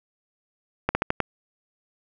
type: slowing click train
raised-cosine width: 0.5 ms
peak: -6 dBFS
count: 5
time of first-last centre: 0.89-1.203 s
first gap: 60 ms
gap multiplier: 1.18
effects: none